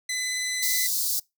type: tone with vibrato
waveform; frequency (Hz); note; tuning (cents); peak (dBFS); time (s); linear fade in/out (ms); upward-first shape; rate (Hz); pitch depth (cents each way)
15% pulse; 2011; B6; +31; -20; 0.09-0.87; 5; sine; 18; 11
type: high-pass noise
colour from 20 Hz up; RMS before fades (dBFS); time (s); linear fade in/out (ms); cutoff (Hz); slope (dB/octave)
white; -26; 0.62-1.2; 10; 4100; 48
effects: noise-tail reverb RT60 0.2 s tail -24 dB re dry